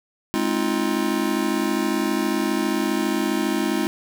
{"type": "chord", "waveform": "square", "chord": "F minor seventh", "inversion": "first", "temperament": "just", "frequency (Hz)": [209.5, 261.9, 314.3, 349.2], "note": ["Ab3", "C4", "Eb4", "F4"], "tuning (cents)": [15, 2, 18, 0], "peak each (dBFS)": [-27, -27, -26, -27], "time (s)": [0.34, 3.87], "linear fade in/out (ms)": 0, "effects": []}